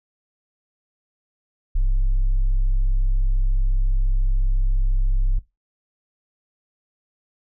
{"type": "tone", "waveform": "sine", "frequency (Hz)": 32.9, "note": "C1", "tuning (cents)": 10, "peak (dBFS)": -13, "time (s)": [1.75, 5.39], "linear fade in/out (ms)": 10, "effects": ["noise-tail reverb RT60 0.2 s tail -18 dB re dry", "tanh soft clip ceiling -15 dBFS"]}